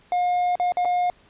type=tone with dropouts; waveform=triangle; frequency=715 Hz; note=F5; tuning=41 cents sharp; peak=-17 dBFS; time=0.12-1.1 s; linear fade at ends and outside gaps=1 ms; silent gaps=0.555-0.598 / 0.721-0.77 / 0.849-0.854 s; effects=pink hiss -56 dBFS RMS until 1.29 s + resampled to 8000 Hz